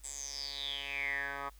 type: tone with band-pass filter sweep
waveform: 10% pulse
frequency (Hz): 140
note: C#3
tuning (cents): +18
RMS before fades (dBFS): -39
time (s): 0.03-1.5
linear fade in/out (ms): 20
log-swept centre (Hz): 8100 to 1200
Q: 9.7
effects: added 50 Hz sine -54 dBFS peak until 1.59 s + white hiss -65 dBFS RMS until 1.59 s